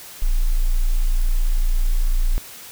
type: tone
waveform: sine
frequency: 29 Hz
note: A#0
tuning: 8 cents flat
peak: -14 dBFS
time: 0.22-2.38 s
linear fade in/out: 0 ms
effects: white hiss -39 dBFS RMS until 2.71 s